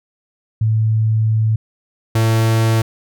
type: tone pair in turn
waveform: sine / 45% pulse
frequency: 110 / 112.31 Hz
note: A2 / A2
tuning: 0 / +36 cents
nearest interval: unison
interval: 36 cents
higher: second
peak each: -12 dBFS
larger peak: neither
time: 0.61-1.56 / 2.15-2.82 s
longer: first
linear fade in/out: 5 ms
effects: none